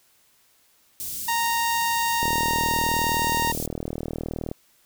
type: band-stop noise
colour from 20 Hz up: white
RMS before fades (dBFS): -32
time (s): 1-3.66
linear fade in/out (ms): 0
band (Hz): 220 to 5700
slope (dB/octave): 12
type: harmonic tone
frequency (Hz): 929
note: A#5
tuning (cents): -6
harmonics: 1 / 2 / 3 / 4 / 5 / 6 / 7 / 8 / 9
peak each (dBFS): -23 / -29 / -33 / -35 / -37 / -39 / -40 / -41 / -42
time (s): 1.28-3.52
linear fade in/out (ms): 5
type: click train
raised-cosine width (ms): 2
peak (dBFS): -16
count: 91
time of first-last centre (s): 2.23-4.514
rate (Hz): 39.4
effects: white hiss -61 dBFS RMS until 4.85 s